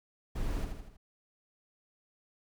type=noise with echo; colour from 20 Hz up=brown; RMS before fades=-34 dBFS; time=0.35-0.65 s; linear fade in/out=10 ms; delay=80 ms; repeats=4; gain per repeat=-5 dB; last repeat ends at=0.97 s; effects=none